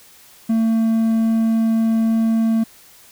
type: tone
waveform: triangle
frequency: 224.7 Hz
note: A3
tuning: 37 cents sharp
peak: -12 dBFS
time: 0.49-2.64 s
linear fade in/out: 10 ms
effects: white hiss -47 dBFS RMS until 3.11 s